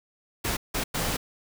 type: noise bursts at uneven times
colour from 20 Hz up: pink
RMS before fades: -28 dBFS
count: 3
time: 0.44-0.57 / 0.74-0.84 / 0.94-1.17 s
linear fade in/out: 10 ms
effects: none